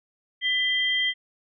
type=tone pair together; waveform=sine; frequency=2000 / 3175 Hz; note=B6 / G7; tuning=+21 / +21 cents; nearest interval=minor sixth; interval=800 cents; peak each=-24 dBFS; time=0.41-1.14 s; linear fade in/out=50 ms; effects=none